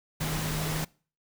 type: tone in noise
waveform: sine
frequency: 156.3 Hz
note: D#3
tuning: 8 cents sharp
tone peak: -31 dBFS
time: 0.2-0.85 s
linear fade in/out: 10 ms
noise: pink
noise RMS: -33 dBFS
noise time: 0.2-0.85 s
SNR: -1 dB
effects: noise-tail reverb RT60 0.4 s tail -24 dB re dry